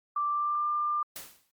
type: tone with pitch glide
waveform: sine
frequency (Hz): 1174.7 to 1194.5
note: D6 to D6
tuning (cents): 0 to +29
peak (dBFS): -26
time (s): 0.16-1.03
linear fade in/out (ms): 5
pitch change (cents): +29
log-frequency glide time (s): 0.29-0.67
type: noise with exponential decay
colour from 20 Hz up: white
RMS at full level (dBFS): -38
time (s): 1.16-1.51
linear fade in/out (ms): 0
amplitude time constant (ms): 76
effects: Opus 48 kbps